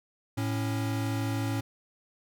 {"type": "tone pair together", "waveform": "square", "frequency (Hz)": [110, 276.8], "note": ["A2", "C#4"], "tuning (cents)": [0, -2], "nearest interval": "octave + major third", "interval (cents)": 1598, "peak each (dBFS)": [-30, -34], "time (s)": [0.37, 1.61], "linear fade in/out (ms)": 10, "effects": []}